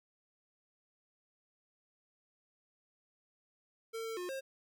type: tone with pitch steps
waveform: square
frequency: 452.4 / 449.8 / 358.4 / 535 Hz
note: A4 / A4 / F4 / C5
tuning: +48 / +38 / +45 / +38 cents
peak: -39 dBFS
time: 3.93-4.41 s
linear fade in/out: 20 ms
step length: 120 ms
effects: none